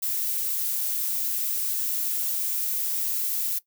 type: noise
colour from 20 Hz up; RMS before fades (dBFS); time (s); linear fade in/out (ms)
violet; -27; 0.02-3.59; 10
effects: noise-tail reverb RT60 0.1 s tail -18 dB re dry